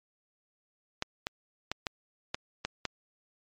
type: clicks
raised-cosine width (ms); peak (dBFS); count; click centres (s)
0.2; -13; 7; 1.024 / 1.269 / 1.716 / 1.868 / 2.345 / 2.65 / 2.853
effects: low-pass 7000 Hz 12 dB/octave + MP3 64 kbps